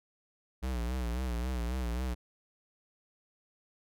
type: tone with vibrato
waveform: square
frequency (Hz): 61.2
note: B1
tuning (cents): -15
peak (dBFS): -32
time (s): 0.62-2.15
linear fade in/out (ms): 20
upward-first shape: sine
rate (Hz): 3.7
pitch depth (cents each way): 100
effects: none